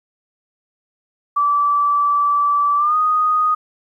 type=tone with pitch glide; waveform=sine; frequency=1159 to 1242.2 Hz; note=D6 to D#6; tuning=-23 to -3 cents; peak=-13 dBFS; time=1.36-3.55 s; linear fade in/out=10 ms; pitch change=+120 cents; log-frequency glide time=2.77-2.96 s; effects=9-bit